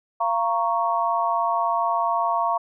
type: chord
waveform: sine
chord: Bb minor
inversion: second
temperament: equal with one note detuned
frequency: 688.4 / 932.3 / 1108.7 Hz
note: F5 / Bb5 / Db6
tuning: -25 / 0 / 0 cents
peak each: -24 dBFS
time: 0.2-2.58 s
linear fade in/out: 10 ms
effects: none